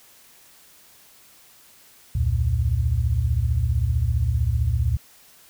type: tone cluster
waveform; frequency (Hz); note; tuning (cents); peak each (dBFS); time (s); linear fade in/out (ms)
sine; 66.9 / 82.3 / 115.9; C2 / E2 / A#2; +39 / -2 / -10; -23; 2.15-4.97; 5
effects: white hiss -52 dBFS RMS until 5.49 s